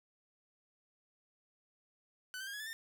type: tone with pitch steps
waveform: sawtooth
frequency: 1500 / 1557.4 / 1617 / 1678.8 / 1743.1 / 1809.8 Hz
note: F#6 / G6 / G#6 / G#6 / A6 / A6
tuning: +23 / -12 / -47 / +18 / -17 / +48 cents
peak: -38 dBFS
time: 2.34-2.73 s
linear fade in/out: 0 ms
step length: 65 ms
effects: none